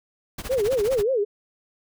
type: noise with tremolo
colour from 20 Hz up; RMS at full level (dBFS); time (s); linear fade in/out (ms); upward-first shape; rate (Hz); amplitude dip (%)
pink; -32; 0.38-1.03; 5; sine; 15; 90
type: tone with vibrato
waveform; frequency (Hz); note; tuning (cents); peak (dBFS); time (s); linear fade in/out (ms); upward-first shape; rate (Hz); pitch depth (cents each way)
sine; 466.2; A#4; 0; -19; 0.49-1.25; 20; sine; 5.2; 260
effects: none